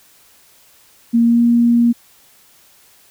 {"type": "tone with pitch glide", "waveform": "sine", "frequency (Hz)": [233.1, 236.4], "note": ["A#3", "A#3"], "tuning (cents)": [0, 24], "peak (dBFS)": -9, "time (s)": [1.13, 1.93], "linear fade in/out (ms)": 20, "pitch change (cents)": 24, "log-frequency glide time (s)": [1.24, 1.41], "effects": ["white hiss -50 dBFS RMS until 3.1 s"]}